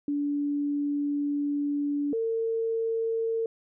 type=tone pair in turn; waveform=sine; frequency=288.6 / 453.1 Hz; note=D4 / A#4; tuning=-30 / -49 cents; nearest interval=minor sixth; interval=781 cents; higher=second; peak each=-25 dBFS; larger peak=neither; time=0.08-2.13 / 2.13-3.46 s; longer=first; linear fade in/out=2 ms; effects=none